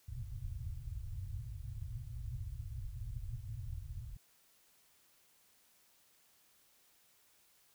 white low-pass noise, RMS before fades -43 dBFS, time 0.08-4.17 s, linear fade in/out 5 ms, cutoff 130 Hz, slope 96 dB/octave, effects white hiss -69 dBFS RMS until 7.74 s

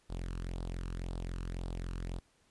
sawtooth tone with flanger, 43.65 Hz, F1, in tune, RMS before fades -39 dBFS, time 0.09-2.2 s, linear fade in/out 20 ms, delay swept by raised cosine 0.22 to 0.73 ms, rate 1.9 Hz, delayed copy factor +0.65, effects pink hiss -70 dBFS RMS until 2.5 s + resampled to 24000 Hz

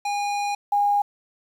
square / sine tone pair in turn, 816 / 816 Hz, G#5 / G#5, -31 / -31 cents, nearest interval unison, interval 0 cents, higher neither, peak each -24 / -17 dBFS, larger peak second, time 0.05-0.55 / 0.72-1.02 s, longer first, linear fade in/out 5 ms, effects low-pass 8000 Hz 12 dB/octave + 8-bit

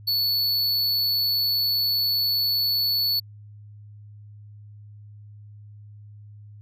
square tone, 4435 Hz, C#8, in tune, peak -21 dBFS, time 0.07-3.2 s, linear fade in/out 10 ms, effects added 104 Hz sine -42 dBFS peak until 6.61 s

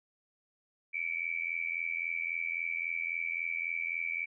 sine tone with amplitude modulation, 2301 Hz, D7, 36 cents flat, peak -28 dBFS, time 0.93-4.26 s, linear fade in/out 20 ms, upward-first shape sine, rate 83.7 Hz, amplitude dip 90%, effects none

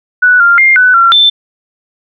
sine tone with pitch steps, 1480 / 1394 / 2114 / 1496 / 1366 / 3543 Hz, F#6 / F6 / C7 / F#6 / F6 / A7, 0 / -4 / +17 / +19 / -39 / +11 cents, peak -3 dBFS, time 0.22-1.3 s, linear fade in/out 10 ms, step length 180 ms, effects none

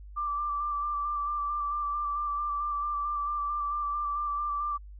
sine tone with vibrato, 1174.7 Hz, D6, in tune, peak -28 dBFS, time 0.16-4.78 s, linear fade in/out 20 ms, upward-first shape square, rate 4.5 Hz, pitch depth 19 cents each way, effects added 50 Hz sine -43 dBFS peak until 4.99 s

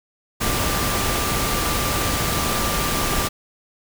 sine tone in noise, 1182 Hz, D6, 11 cents sharp, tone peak -29 dBFS, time 0.4-3.29 s, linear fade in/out 20 ms, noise pink, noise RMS -22 dBFS, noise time 0.4-3.29 s, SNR -10 dB, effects none

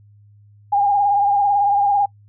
sine tone with vibrato, 809 Hz, G#5, 46 cents flat, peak -13 dBFS, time 0.72-2.06 s, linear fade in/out 10 ms, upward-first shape triangle, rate 18 Hz, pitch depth 52 cents each way, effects noise-tail reverb RT60 0.1 s tail -22 dB re dry + added 103 Hz sine -46 dBFS peak until 2.28 s

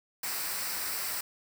white noise with comb filter, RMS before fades -34 dBFS, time 0.23-1.21 s, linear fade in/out 5 ms, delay 0.3 ms, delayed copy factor -0.55, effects none

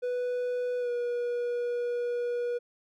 triangle tone with pitch glide, 493.9 to 482.6 Hz, B4 to B4, 0 to -40 cents, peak -26 dBFS, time 0.02-2.59 s, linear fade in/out 20 ms, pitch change -40 cents, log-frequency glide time 0.79-0.9 s, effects none

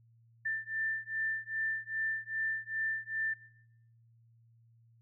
sine beating tone pair, 1778 / 1780.5 Hz, A6 / A6, +18 / +20 cents, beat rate 2.5 Hz, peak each -36 / -37 dBFS, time 0.45-3.34 s, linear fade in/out 10 ms, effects noise-tail reverb RT60 0.8 s tail -18 dB re dry + added 115 Hz sine -61 dBFS peak until 5.01 s

